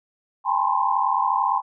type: tone cluster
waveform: sine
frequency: 804 / 878 / 977 / 1028 / 1066 Hz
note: G5 / A5 / B5 / C6 / C6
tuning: +44 / -4 / -19 / -31 / +32 cents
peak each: -25 dBFS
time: 0.44-1.62 s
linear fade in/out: 50 ms
effects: none